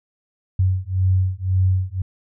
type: beating tone pair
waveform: sine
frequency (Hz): 92.5 / 94.4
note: F#2 / F#2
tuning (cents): 0 / +35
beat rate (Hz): 1.9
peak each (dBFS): -19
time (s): 0.59-2.02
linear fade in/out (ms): 5
effects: none